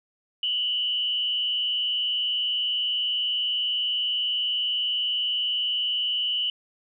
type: tone with frequency modulation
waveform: sine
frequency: 2960 Hz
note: F#7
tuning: in tune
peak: -23 dBFS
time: 0.43-6.5 s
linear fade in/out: 2 ms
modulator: 120 Hz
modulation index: 0.74
effects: none